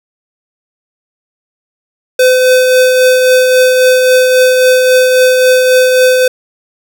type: tone with tremolo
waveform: square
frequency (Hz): 509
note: C5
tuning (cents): -48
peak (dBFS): -4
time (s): 2.19-6.28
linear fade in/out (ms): 5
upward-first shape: triangle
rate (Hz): 3.7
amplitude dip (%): 35
effects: none